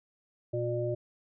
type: harmonic tone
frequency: 119.9 Hz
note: A#2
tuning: 49 cents sharp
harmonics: 1 / 3 / 5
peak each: -33 / -33 / -33 dBFS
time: 0.53-0.95 s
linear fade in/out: 10 ms
effects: none